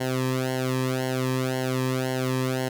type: tone with flanger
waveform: sawtooth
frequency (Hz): 129.3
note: C3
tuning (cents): -20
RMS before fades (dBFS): -26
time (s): 0-2.69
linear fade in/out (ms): 10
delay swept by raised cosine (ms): 0.81 to 1.41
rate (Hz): 1.9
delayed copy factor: -1
effects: none